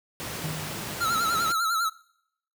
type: noise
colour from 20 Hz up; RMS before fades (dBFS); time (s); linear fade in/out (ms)
pink; -34; 0.2-1.52; 0
type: tone with exponential decay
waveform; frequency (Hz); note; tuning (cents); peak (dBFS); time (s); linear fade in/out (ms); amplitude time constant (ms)
sine; 155.56; D#3; 0; -28; 0.44-1.46; 0; 220
type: tone with vibrato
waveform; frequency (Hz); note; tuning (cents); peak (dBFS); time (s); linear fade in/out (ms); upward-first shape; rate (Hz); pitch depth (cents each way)
square; 1340; E6; +28; -24; 1-1.9; 20; sine; 10; 79
effects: noise-tail reverb RT60 0.7 s tail -21 dB re dry + high-pass 100 Hz 12 dB/octave